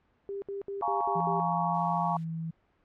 sine tone bursts, 397.4 Hz, G4, 24 cents sharp, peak -33 dBFS, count 6, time 0.29-1.4 s, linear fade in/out 0 ms, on 130 ms, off 66 ms
sine chord, Bb minor seventh, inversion second, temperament just, 699.2 / 839.1 / 932.3 / 1118.8 Hz, F5 / Ab5 / Bb5 / Db6, +2 / +18 / 0 / +16 cents, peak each -32 dBFS, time 0.82-2.17 s, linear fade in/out 2 ms
sine tone with pitch glide, 170 to 163.07 Hz, F3 to E3, -46 to -18 cents, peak -32 dBFS, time 1.15-2.51 s, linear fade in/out 10 ms, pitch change -72 cents, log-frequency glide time 2.11-2.2 s
violet noise, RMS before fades -40 dBFS, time 1.73-2.25 s, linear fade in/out 20 ms
effects pink hiss -69 dBFS RMS until 2.84 s + low-pass 2000 Hz 12 dB/octave

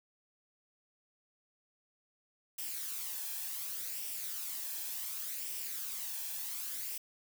blue noise with flanger, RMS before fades -40 dBFS, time 2.58-6.98 s, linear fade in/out 5 ms, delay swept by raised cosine 0.36 to 1.21 ms, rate 0.68 Hz, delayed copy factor +0.5, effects none

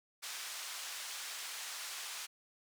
white band-pass noise, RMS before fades -44 dBFS, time 0.22-2.27 s, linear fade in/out 20 ms, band 940 to 7500 Hz, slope 12 dB/octave, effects none

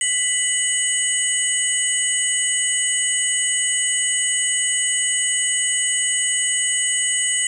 sine tone cluster, 1985 / 2961 / 6760 / 8090 / 8970 Hz, B6 / F#7 / G#8 / B8 / C#9, +8 / +1 / +30 / +41 / +19 cents, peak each -25 / -25 / -27 / -21 / -26 dBFS, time 0.01-7.47 s, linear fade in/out 2 ms, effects 8-bit

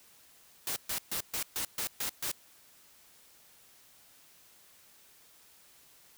white noise bursts, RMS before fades -34 dBFS, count 8, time 0.67-2.316 s, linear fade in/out 2 ms, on 92 ms, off 130 ms, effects white hiss -60 dBFS RMS until 6.17 s

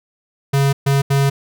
square tone bursts at uneven times, 138.59 Hz, C#3, in tune, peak -13 dBFS, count 3, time 0.53-0.73 / 0.86-1.02 / 1.1-1.3 s, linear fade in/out 10 ms, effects none

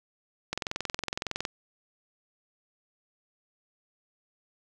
click train, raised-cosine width 0.2 ms, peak -13 dBFS, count 21, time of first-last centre 0.53-1.452 s, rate 21.7 Hz, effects none

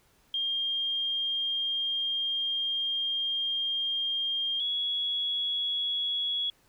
sine tone pair in turn, 3211 / 3352 Hz, G7 / G#7, +41 / +15 cents, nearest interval minor second, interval 74 cents, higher second, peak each -27 dBFS, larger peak neither, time 0.34-4.6 / 4.6-6.5 s, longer first, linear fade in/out 2 ms, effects pink hiss -65 dBFS RMS until 6.68 s

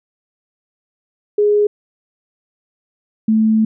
sine tone pair in turn, 415.3 / 219.3 Hz, G#4 / A3, 0 / -6 cents, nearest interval major seventh, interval 1106 cents, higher first, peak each -10 dBFS, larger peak neither, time 1.38-1.67 / 3.28-3.65 s, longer second, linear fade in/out 5 ms, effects none

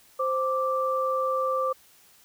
sine tone pair together, 522.5 / 1173 Hz, C5 / D6, -2 / -2 cents, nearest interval octave + major second, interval 1400 cents, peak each -26 dBFS, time 0.19-1.73 s, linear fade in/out 10 ms, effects white hiss -57 dBFS RMS until 2.24 s

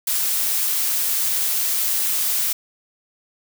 blue noise, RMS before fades -21 dBFS, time 0.07-2.53 s, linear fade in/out 5 ms, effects none

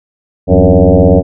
sine tone with frequency modulation, 190.2 Hz, F#3, 48 cents sharp, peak -3 dBFS, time 0.47-1.23 s, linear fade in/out 50 ms, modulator 90.9 Hz, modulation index 4.8, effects none

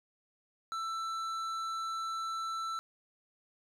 triangle tone with tanh clipping, 1330 Hz, E6, 15 cents sharp, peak -36 dBFS, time 0.72-2.79 s, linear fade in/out 0 ms, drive 15 dB, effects none

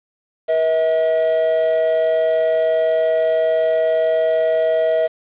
triangle tone pair together, 481 / 642.5 Hz, B4 / E5, -46 / -45 cents, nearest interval perfect fourth, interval 501 cents, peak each -19 / -13 dBFS, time 0.48-5.08 s, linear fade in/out 20 ms, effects resampled to 8000 Hz + 7-bit

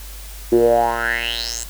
10% pulse tone with band-pass filter sweep, 117.1 Hz, A#2, 8 cents sharp, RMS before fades -18 dBFS, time 0.52-1.64 s, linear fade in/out 5 ms, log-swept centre 330 to 8000 Hz, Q 6, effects added 50 Hz sine -33 dBFS peak until 1.69 s + white hiss -39 dBFS RMS until 1.69 s

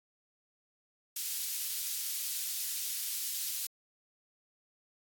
white high-pass noise, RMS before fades -36 dBFS, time 1.16-3.67 s, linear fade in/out 5 ms, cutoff 3600 Hz, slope 12 dB/octave, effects AAC 64 kbps

